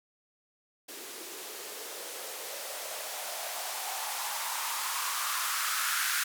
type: noise with band-pass filter sweep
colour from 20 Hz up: violet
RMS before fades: -35 dBFS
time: 0.88-6.24 s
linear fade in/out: 10 ms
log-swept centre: 330 to 1500 Hz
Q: 3.8
effects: none